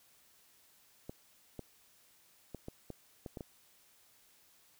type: clicks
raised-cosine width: 2 ms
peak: -29 dBFS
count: 8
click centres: 1.095 / 1.593 / 2.547 / 2.684 / 2.903 / 3.262 / 3.372 / 3.408 s
effects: white hiss -66 dBFS RMS until 4.79 s